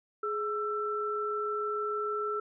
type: tone pair together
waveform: sine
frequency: 420 / 1333.4 Hz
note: G#4 / E6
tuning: +19 / +19 cents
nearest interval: octave + minor sixth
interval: 2000 cents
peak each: -33 / -32 dBFS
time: 0.23-2.4 s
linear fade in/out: 5 ms
effects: none